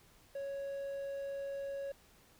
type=tone; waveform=triangle; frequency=554.4 Hz; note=C#5; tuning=in tune; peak=-36 dBFS; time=0.35-1.92 s; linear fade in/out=5 ms; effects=pink hiss -64 dBFS RMS until 2.39 s